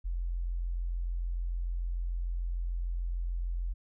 sine tone, 43.37 Hz, F1, 11 cents flat, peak -30 dBFS, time 0.04-3.74 s, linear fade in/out 20 ms, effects none

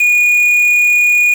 triangle tone with quantisation, 2448 Hz, D#7, 29 cents flat, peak -6 dBFS, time 0-1.34 s, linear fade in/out 5 ms, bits 4, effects none

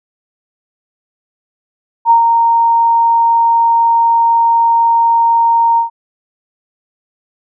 sine tone with ADSR envelope, 926 Hz, A#5, 12 cents flat, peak -3 dBFS, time 2.05-5.9 s, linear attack 53 ms, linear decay 110 ms, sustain -4 dB, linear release 120 ms, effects none

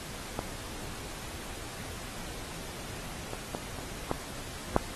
clicks, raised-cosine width 1 ms, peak -17 / -24 / -20 / -27 / -14 / -8 dBFS, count 6, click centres 0.391 / 3.334 / 3.549 / 3.787 / 4.114 / 4.764 s, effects pink hiss -42 dBFS RMS until 4.95 s + AAC 32 kbps

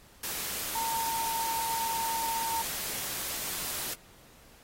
sine tone in noise, 910 Hz, A#5, 42 cents flat, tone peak -30 dBFS, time 0.75-2.62 s, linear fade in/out 5 ms, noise white, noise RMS -35 dBFS, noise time 0.23-3.94 s, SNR +2 dB, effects pink hiss -57 dBFS RMS until 4.63 s + AAC 48 kbps

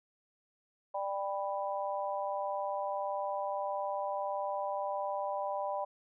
harmonic tone, 197.6 Hz, G3, 14 cents sharp, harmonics 3 / 4 / 5, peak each -36 / -37 / -38 dBFS, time 0.94-5.85 s, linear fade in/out 10 ms, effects none

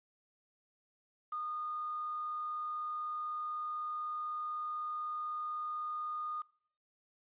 sine tone with quantisation, 1226 Hz, D#6, 26 cents flat, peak -36 dBFS, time 1.32-6.42 s, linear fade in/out 5 ms, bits 9, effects noise-tail reverb RT60 0.5 s tail -21 dB re dry + resampled to 8000 Hz

